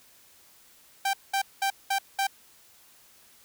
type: tone bursts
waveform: sawtooth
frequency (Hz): 784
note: G5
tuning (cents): 0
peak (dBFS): -20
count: 5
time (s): 1.05-2.27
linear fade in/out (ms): 5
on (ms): 84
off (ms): 200
effects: white hiss -57 dBFS RMS until 3.44 s